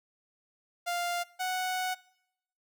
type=tone pair in turn; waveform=sawtooth; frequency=698.5 / 740 Hz; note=F5 / F#5; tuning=0 / 0 cents; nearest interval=minor second; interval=100 cents; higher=second; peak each=-26 dBFS; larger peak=neither; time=0.86-1.24 / 1.39-1.95 s; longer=second; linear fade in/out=20 ms; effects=noise-tail reverb RT60 0.8 s tail -22 dB re dry